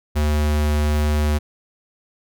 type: tone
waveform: square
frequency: 74.9 Hz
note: D2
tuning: 35 cents sharp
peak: -17 dBFS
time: 0.15-1.39 s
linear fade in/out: 20 ms
effects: none

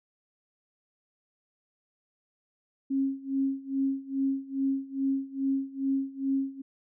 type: tone with tremolo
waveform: sine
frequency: 271 Hz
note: C#4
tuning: 39 cents flat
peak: -23 dBFS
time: 2.9-6.62 s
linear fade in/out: 10 ms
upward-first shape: sine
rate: 2.4 Hz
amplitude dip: 90%
effects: none

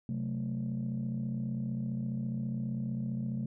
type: chord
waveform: sine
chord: F# diminished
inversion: second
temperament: equal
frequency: 130.81 / 185 / 220 Hz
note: C3 / F#3 / A3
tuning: 0 / 0 / 0 cents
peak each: -34 / -38 / -34 dBFS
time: 0.09-3.46 s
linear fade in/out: 2 ms
effects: tanh soft clip ceiling -27 dBFS

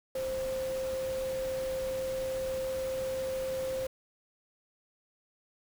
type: tone in noise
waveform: sine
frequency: 525 Hz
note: C5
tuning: 6 cents sharp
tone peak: -31 dBFS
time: 0.15-3.87 s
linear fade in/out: 5 ms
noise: pink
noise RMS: -44 dBFS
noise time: 0.15-3.87 s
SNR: +10 dB
effects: none

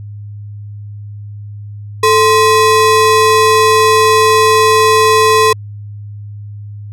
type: ring-modulated tone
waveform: square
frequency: 740 Hz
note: F#5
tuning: in tune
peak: -4 dBFS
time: 2.03-5.53 s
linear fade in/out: 5 ms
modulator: 302 Hz
effects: added 103 Hz sine -25 dBFS peak until 6.92 s + low-pass 12000 Hz 12 dB/octave

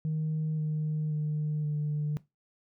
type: tone with pitch steps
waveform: sine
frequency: 156 / 153.76 / 151.56 / 149.39 Hz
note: D#3 / D#3 / D#3 / D3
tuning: +5 / -20 / -45 / +30 cents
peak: -26 dBFS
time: 0.05-2.17 s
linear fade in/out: 0 ms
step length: 530 ms
effects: noise-tail reverb RT60 0.2 s tail -19 dB re dry + tanh soft clip ceiling -25 dBFS

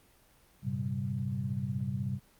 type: tone cluster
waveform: sine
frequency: 99.4 / 115.1 / 131.7 / 193.7 Hz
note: G2 / A#2 / C3 / G3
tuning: +25 / -22 / +12 / -20 cents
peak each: -38 / -39 / -34 / -37 dBFS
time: 0.62-2.2 s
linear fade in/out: 50 ms
effects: pink hiss -63 dBFS RMS until 2.39 s + Opus 24 kbps

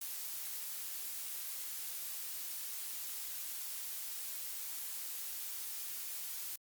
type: noise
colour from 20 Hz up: blue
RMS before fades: -42 dBFS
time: 0.01-6.56 s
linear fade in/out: 5 ms
effects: Opus 48 kbps

